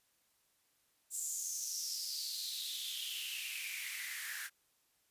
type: noise with high-pass filter sweep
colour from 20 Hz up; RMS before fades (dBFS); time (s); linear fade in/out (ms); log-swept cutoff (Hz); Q
white; -41; 1.1-4.5; 50; 7700 to 1600; 6.3
effects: white hiss -75 dBFS RMS until 5.1 s + resampled to 32000 Hz